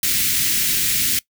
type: band-stop noise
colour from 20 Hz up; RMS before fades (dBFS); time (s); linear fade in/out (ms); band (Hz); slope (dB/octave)
white; -19; 0.03-1.19; 2; 310 to 1800; 24
effects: noise-tail reverb RT60 0.1 s tail -21 dB re dry